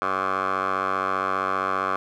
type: tone with band-pass filter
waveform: 10% pulse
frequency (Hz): 95.1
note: F#2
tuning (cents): +48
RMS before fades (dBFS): -25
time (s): 0.02-1.96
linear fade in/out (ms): 0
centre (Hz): 1100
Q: 6.2
effects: none